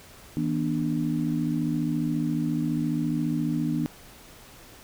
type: tone cluster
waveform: sine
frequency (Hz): 161.1 / 241.9 / 296.4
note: E3 / B3 / D4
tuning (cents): -39 / -36 / +16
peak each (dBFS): -28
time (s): 0.37-3.86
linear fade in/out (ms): 0
effects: pink hiss -49 dBFS RMS until 4.83 s